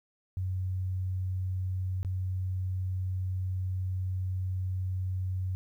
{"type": "tone with dropouts", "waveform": "sine", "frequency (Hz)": 93, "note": "F#2", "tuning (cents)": 9, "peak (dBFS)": -29, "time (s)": [0.37, 5.55], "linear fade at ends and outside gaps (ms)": 0, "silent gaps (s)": [2.03, 2.048], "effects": ["11-bit"]}